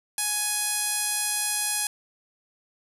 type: tone with low-pass filter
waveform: 5% pulse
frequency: 836 Hz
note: G#5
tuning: 11 cents sharp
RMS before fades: -27 dBFS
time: 0.18-1.87 s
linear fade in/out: 2 ms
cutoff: 11000 Hz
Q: 5
effects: 9-bit